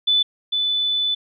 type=tone pair in turn; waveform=sine; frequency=3494 / 3494 Hz; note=A7 / A7; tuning=-13 / -13 cents; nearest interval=unison; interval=0 cents; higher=neither; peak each=-14 / -18 dBFS; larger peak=first; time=0.07-0.23 / 0.52-1.15 s; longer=second; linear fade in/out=10 ms; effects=none